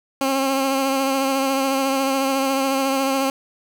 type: tone with vibrato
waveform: 15% pulse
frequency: 269.7 Hz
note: C#4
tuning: 47 cents flat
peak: -12 dBFS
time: 0.21-3.3 s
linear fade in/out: 2 ms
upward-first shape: triangle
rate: 14 Hz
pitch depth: 32 cents each way
effects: none